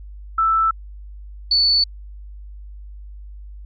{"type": "tone pair in turn", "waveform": "sine", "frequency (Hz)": [1322, 4469], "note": ["E6", "C#8"], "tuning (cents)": [5, 13], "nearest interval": "octave + major sixth", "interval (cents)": 2108, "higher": "second", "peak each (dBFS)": [-14, -13], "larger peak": "second", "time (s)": [[0.38, 0.71], [1.51, 1.84]], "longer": "neither", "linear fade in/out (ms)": 5, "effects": ["added 50 Hz sine -34 dBFS peak until 3.65 s"]}